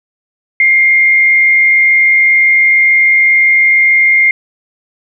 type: tone with frequency modulation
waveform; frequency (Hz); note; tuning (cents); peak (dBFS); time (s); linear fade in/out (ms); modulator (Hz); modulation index
sine; 2117; C7; +20; -5; 0.6-4.31; 2; 107; 0.33
effects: none